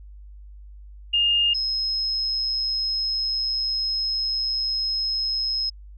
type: tone pair in turn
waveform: sine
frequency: 2827 / 5143 Hz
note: F7 / E8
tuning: +20 / -44 cents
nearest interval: minor seventh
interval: 1036 cents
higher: second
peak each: -17 / -22 dBFS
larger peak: first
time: 1.13-1.54 / 1.54-5.7 s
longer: second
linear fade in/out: 10 ms
effects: added 50 Hz sine -40 dBFS peak until 5.97 s